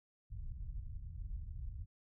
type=low-pass noise; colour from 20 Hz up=pink; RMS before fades=-44 dBFS; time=0.3-1.86 s; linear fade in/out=20 ms; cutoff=100 Hz; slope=24 dB/octave; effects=none